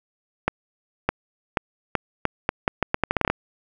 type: accelerating click train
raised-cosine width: 0.5 ms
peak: -4 dBFS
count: 16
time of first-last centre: 0.48-3.3 s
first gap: 610 ms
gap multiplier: 0.79
effects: none